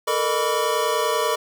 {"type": "tone cluster", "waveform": "square", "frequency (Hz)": [441.3, 471.5, 609, 985, 1145], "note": ["A4", "A#4", "D#5", "B5", "D6"], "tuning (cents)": [5, 20, -37, -5, -44], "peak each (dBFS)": -27, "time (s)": [0.07, 1.36], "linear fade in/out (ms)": 10, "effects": []}